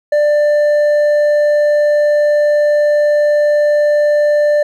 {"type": "tone with hard clipping", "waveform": "sine", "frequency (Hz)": 592, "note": "D5", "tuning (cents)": 14, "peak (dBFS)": -10, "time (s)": [0.12, 4.63], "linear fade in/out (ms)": 5, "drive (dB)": 4, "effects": []}